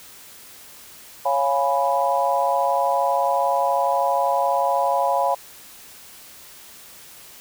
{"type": "chord", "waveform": "sine", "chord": "C# dominant seventh", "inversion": "none", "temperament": "equal", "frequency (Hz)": [554.4, 698.5, 830.6, 987.8], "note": ["C#5", "E#5", "G#5", "B5"], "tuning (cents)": [0, 0, 0, 0], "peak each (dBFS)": -23, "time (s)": [1.25, 5.35], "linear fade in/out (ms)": 10, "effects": ["white hiss -44 dBFS RMS until 7.4 s"]}